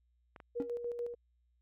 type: clicks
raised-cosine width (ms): 0.5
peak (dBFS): -35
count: 2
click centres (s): 0.362 / 0.402
type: tone with tremolo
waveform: sine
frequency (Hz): 477.7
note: A#4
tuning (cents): +42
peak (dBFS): -34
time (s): 0.55-1.15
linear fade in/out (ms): 20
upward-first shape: square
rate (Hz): 6.8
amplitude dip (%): 50
type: tone with exponential decay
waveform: triangle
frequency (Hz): 277.2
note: C#4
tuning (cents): 0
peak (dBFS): -29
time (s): 0.6-0.7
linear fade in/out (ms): 1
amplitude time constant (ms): 20
effects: added 60 Hz sine -70 dBFS peak until 1.61 s